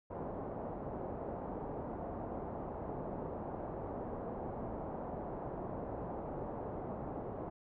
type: low-pass noise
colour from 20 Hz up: white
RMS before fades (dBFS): -42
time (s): 0.1-7.5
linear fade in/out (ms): 10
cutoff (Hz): 790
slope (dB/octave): 24
effects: none